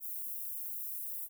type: high-pass noise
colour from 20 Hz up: white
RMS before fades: -40 dBFS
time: 0-1.29 s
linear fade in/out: 50 ms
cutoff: 12000 Hz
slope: 24 dB/octave
effects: none

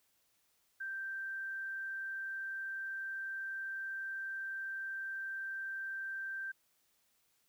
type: tone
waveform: sine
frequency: 1568 Hz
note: G6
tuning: in tune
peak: -38 dBFS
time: 0.8-6.52 s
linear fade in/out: 10 ms
effects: white hiss -75 dBFS RMS until 7.48 s

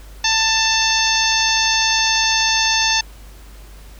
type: harmonic tone with a mistuned harmonic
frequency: 888 Hz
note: A5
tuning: 16 cents sharp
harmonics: 1 / 2 / 3 / 4 / 5 / 6 / 7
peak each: -22 / -22 / -22 / -22 / -22 / -22 / -22 dBFS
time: 0.24-3.01 s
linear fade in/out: 5 ms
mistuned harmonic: 7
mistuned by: +22 cents
effects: added 50 Hz sine -37 dBFS peak until 3.99 s + pink hiss -46 dBFS RMS until 3.99 s

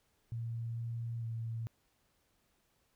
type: tone with pitch steps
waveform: sine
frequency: 115.7 / 116.4 / 114.1 Hz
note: A#2 / A#2 / A#2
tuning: -13 / -2 / -37 cents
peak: -36 dBFS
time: 0.32-1.67 s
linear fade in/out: 0 ms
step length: 450 ms
effects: pink hiss -75 dBFS RMS until 2.95 s

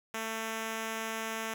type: tone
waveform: 5% pulse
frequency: 222.9 Hz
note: A3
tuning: 23 cents sharp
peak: -23 dBFS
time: 0.14-1.54 s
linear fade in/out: 5 ms
effects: none

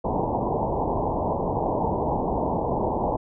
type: low-pass noise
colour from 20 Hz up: white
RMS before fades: -25 dBFS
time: 0.04-3.17 s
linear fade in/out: 10 ms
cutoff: 980 Hz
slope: 96 dB/octave
effects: none

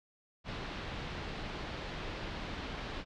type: low-pass noise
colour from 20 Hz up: pink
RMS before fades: -41 dBFS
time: 0.44-3.05 s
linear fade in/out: 50 ms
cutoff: 4200 Hz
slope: 24 dB/octave
effects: none

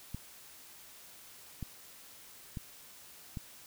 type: clicks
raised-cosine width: 5 ms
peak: -26 dBFS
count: 4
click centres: 0.146 / 1.627 / 2.572 / 3.372 s
effects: white hiss -54 dBFS RMS until 3.66 s

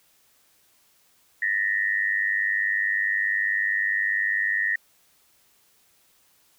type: tone with amplitude modulation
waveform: sine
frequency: 1864.7 Hz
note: A#6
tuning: in tune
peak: -17 dBFS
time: 1.42-4.76 s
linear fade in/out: 5 ms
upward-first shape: sine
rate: 100 Hz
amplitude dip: 100%
effects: white hiss -62 dBFS RMS until 6.58 s

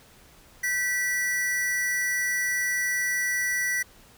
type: tone pair together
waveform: square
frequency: 1537 / 1955 Hz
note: G6 / B6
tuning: -35 / -18 cents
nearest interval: major third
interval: 417 cents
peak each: -37 / -25 dBFS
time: 0.63-3.83 s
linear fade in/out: 10 ms
effects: pink hiss -54 dBFS RMS until 4.17 s

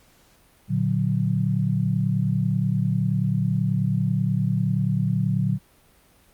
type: chord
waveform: sine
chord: Bb augmented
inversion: none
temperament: equal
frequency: 116.54 / 146.83 / 185 Hz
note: Bb2 / D3 / F#3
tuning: 0 / 0 / 0 cents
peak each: -24 dBFS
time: 0.68-5.59 s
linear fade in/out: 50 ms
effects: pink hiss -57 dBFS RMS until 6.33 s + Opus 48 kbps

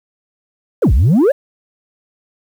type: exponential two-way sweep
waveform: sine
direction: down then up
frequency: 608 to 51.91 to 608 Hz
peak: -5 dBFS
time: 0.82-1.32 s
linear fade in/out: 10 ms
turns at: 0.93 s
effects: tanh soft clip ceiling -7 dBFS + 7-bit

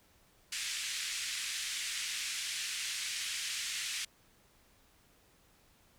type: band-pass noise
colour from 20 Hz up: pink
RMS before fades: -38 dBFS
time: 0.52-4.05 s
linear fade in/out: 5 ms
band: 2000 to 9200 Hz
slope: 24 dB/octave
effects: pink hiss -66 dBFS RMS until 5.98 s

